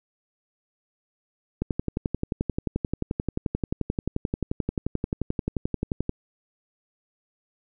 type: click train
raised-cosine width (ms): 3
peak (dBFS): -12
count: 52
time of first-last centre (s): 1.62-6.094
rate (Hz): 11.4
effects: none